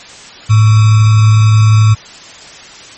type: tone with sample-and-hold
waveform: sine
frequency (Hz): 108.2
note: A2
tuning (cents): -29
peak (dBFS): -3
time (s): 0.49-1.95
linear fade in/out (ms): 20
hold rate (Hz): 1225
effects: white hiss -33 dBFS RMS until 2.97 s + MP3 32 kbps